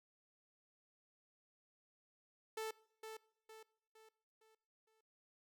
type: tone with echo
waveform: sawtooth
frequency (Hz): 440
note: A4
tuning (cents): 0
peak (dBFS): -37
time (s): 2.57-2.71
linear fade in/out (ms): 5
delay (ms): 460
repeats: 5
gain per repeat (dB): -7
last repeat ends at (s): 5.01
effects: noise-tail reverb RT60 0.7 s tail -22 dB re dry